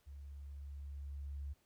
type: tone with level ramp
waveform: sine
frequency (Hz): 70.5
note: C#2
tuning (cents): +30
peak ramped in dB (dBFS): -48 to -40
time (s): 0.06-1.54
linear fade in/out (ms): 20
effects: pink hiss -75 dBFS RMS until 1.65 s